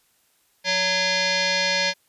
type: tone with frequency modulation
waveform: sine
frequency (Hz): 1307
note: E6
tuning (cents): -15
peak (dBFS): -19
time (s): 0.64-1.94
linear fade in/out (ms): 50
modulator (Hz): 743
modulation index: 5.5
effects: white hiss -64 dBFS RMS until 2.08 s + resampled to 32000 Hz